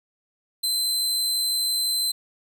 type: tone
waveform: sawtooth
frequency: 4073 Hz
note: C8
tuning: 47 cents flat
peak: -19 dBFS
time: 0.63-2.12 s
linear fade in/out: 10 ms
effects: none